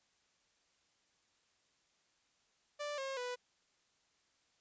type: tone with pitch steps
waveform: sawtooth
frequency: 587.3 / 538.6 / 493.9 Hz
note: D5 / C#5 / B4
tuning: 0 / -50 / 0 cents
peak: -35 dBFS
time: 2.79-3.36 s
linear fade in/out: 20 ms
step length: 190 ms
effects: white hiss -75 dBFS RMS until 4.6 s + resampled to 16000 Hz